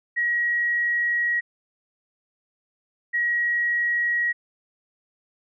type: tone pair in turn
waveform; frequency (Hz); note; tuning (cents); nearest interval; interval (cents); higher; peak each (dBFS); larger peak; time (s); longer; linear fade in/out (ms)
sine; 1904 / 1904; A#6 / A#6; +36 / +36; unison; 0; neither; -20; neither; 0.16-1.41 / 3.13-4.33; first; 20
effects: none